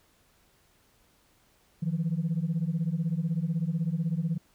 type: beating tone pair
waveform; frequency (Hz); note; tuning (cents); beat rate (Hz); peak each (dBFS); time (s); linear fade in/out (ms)
sine; 156.9 / 172.9; D#3 / F3; +15 / -17; 16; -28; 1.82-4.38; 10
effects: tanh soft clip ceiling -21 dBFS + pink hiss -65 dBFS RMS until 4.54 s